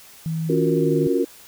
sine tone with pitch glide, 161.3 to 154.28 Hz, E3 to D#3, -37 to -14 cents, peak -22 dBFS, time 0.26-1.07 s, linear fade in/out 0 ms, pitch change -77 cents, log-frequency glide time 0.77-0.89 s
sine chord, Gb major seventh, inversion second, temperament equal, 277.2 / 349.2 / 370 / 466.2 Hz, Db4 / F4 / Gb4 / Bb4, 0 / 0 / 0 / 0 cents, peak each -23 dBFS, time 0.49-1.25 s, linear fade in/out 10 ms
effects white hiss -46 dBFS RMS until 1.47 s

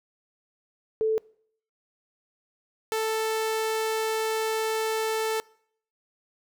sine / sawtooth tone pair in turn, 439.3 / 441 Hz, A4 / A4, -3 / +4 cents, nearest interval unison, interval 7 cents, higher second, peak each -21 dBFS, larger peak neither, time 1.01-1.18 / 2.92-5.4 s, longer second, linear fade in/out 0 ms, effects noise-tail reverb RT60 0.6 s tail -24 dB re dry

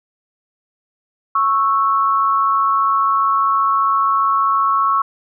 sine tone pair together, 1103.5 / 1318.5 Hz, C#6 / E6, -8 / 0 cents, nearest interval minor third, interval 308 cents, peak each -14 / -18 dBFS, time 1.35-5.02 s, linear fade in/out 5 ms, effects none

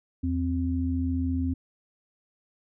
sine tone pair together, 82.41 / 261.4 Hz, E2 / C4, 0 / -1 cents, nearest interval octave + minor sixth, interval 1999 cents, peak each -27 / -27 dBFS, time 0.23-1.54 s, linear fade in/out 10 ms, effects none

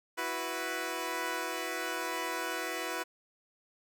10% pulse chord, E suspended second, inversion none, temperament equal, 329.6 / 370 / 493.9 Hz, E4 / F#4 / B4, 0 / 0 / 0 cents, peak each -30 / -30 / -29 dBFS, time 0.17-3.04 s, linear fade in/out 20 ms, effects none

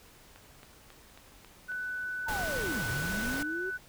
click train, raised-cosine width 0.3 ms, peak -34 dBFS, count 6, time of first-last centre 0.36-1.719 s, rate 3.68 Hz
sine tone, 1494 Hz, F#6, 16 cents sharp, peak -33 dBFS, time 1.68-3.78 s, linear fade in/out 20 ms
sine linear two-way sweep, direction down then up, 932.3 to 103.83 to 388.1 Hz, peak -35 dBFS, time 2.26-3.71 s, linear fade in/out 20 ms, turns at 2.86 s
pink noise, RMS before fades -37 dBFS, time 2.28-3.43 s, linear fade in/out 5 ms
effects pink hiss -56 dBFS RMS until 3.88 s

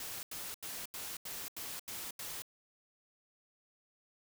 white noise bursts, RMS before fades -43 dBFS, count 8, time 0-2.421 s, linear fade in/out 2 ms, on 230 ms, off 83 ms, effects none

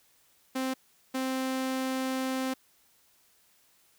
sawtooth tone bursts at uneven times, 261.6 Hz, C4, in tune, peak -25 dBFS, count 2, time 0.55-0.74 / 1.14-2.54 s, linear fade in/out 10 ms, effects white hiss -65 dBFS RMS until 3.98 s

